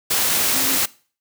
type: tone in noise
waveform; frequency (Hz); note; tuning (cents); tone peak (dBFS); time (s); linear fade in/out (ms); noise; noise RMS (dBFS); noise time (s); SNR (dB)
sine; 268.2; C4; +43; -29; 0.54-0.78; 10; white; -19; 0.1-0.86; -13
effects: noise-tail reverb RT60 0.4 s tail -21 dB re dry + high-pass 100 Hz 12 dB/octave